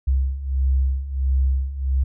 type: beating tone pair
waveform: sine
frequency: 65.41 / 66.91 Hz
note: C2 / C2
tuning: 0 / +39 cents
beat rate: 1.5 Hz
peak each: -23 / -19 dBFS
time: 0.07-2.04 s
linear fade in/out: 10 ms
effects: none